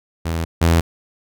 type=tone pair in turn; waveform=sawtooth; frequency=82.41 / 83.42 Hz; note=E2 / E2; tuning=0 / +21 cents; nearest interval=unison; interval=21 cents; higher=second; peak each=-16 / -8 dBFS; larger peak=second; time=0.25-0.45 / 0.61-0.81 s; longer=neither; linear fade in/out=10 ms; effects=none